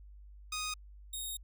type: tone pair in turn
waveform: 10% pulse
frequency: 1244.5 / 3729 Hz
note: D#6 / A#7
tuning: 0 / 0 cents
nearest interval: octave + perfect fifth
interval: 1900 cents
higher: second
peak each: -27 / -30 dBFS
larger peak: first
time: 0.52-0.74 / 1.13-1.37 s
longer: second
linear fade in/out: 5 ms
effects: added 50 Hz sine -50 dBFS peak until 1.43 s